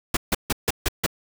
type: noise bursts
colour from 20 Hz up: pink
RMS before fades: -21 dBFS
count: 6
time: 0.14-1.064 s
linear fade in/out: 5 ms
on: 29 ms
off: 150 ms
effects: none